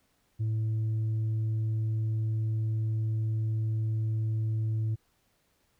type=tone with tanh clipping; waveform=sine; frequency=110 Hz; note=A2; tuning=in tune; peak=-27 dBFS; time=0.39-4.96 s; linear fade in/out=20 ms; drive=2 dB; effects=pink hiss -71 dBFS RMS until 5.79 s